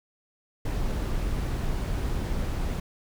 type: noise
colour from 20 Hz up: brown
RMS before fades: -28 dBFS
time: 0.65-2.8 s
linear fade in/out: 5 ms
effects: none